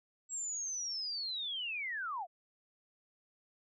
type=linear sweep; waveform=sine; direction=down; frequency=7680 to 643 Hz; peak=-36 dBFS; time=0.29-2.27 s; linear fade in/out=50 ms; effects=none